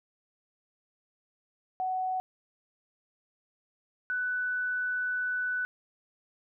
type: tone pair in turn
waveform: sine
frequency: 746 / 1492 Hz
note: F#5 / F#6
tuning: +14 / +14 cents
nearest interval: octave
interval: 1200 cents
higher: second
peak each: -28 / -28 dBFS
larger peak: neither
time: 1.8-2.2 / 4.1-5.65 s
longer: second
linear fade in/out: 0 ms
effects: none